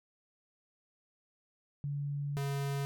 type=tone pair in turn; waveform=sine / square; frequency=143.1 / 139.75 Hz; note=D3 / C#3; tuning=-45 / +14 cents; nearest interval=unison; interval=41 cents; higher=first; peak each=-33 / -33 dBFS; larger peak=neither; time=1.84-2.37 / 2.37-2.85 s; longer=first; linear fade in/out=0 ms; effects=none